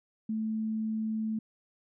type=tone; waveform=sine; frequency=219.2 Hz; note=A3; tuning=6 cents flat; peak=-29 dBFS; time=0.29-1.39 s; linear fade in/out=5 ms; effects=none